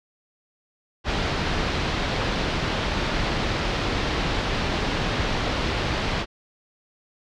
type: low-pass noise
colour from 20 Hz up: pink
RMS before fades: -25 dBFS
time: 1.04-6.26 s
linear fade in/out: 50 ms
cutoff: 4600 Hz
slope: 24 dB/octave
effects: none